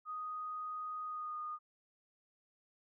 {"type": "tone with pitch glide", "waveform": "sine", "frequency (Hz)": [1245, 1227.2], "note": ["D#6", "D#6"], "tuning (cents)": [1, -24], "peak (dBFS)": -39, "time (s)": [0.05, 1.59], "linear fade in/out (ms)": 50, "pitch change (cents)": -25, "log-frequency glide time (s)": [1.05, 1.38], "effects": []}